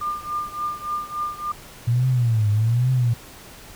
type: tone with tremolo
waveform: sine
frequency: 1200 Hz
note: D6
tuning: 37 cents sharp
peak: -21 dBFS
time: 0.01-1.52 s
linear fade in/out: 5 ms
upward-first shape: triangle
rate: 3.5 Hz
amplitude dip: 90%
type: tone with vibrato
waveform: sine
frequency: 116 Hz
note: A#2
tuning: 8 cents flat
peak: -16 dBFS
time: 1.87-3.14 s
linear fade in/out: 10 ms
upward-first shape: triangle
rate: 1.2 Hz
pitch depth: 210 cents each way
effects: pink hiss -43 dBFS RMS until 3.75 s